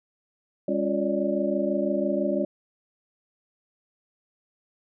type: tone cluster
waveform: sine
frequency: 202.6 / 277.1 / 351.5 / 571 / 597 Hz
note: G#3 / C#4 / F4 / D5 / D5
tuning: -43 / -1 / +11 / -49 / +28 cents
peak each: -29 dBFS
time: 0.68-2.45 s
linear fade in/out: 5 ms
effects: none